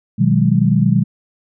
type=chord; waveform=sine; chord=G# minor seventh; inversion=first; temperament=equal with one note detuned; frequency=123.47 / 155.56 / 185 / 205.1 Hz; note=B2 / D#3 / F#3 / G#3; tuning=0 / 0 / 0 / -21 cents; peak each=-16 dBFS; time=0.18-1.04 s; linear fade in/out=20 ms; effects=none